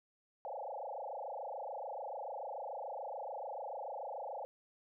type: tone with frequency modulation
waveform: sine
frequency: 691 Hz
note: F5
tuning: 19 cents flat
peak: -40 dBFS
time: 0.45-4.45 s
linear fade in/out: 0 ms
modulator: 26.9 Hz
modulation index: 6.6
effects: none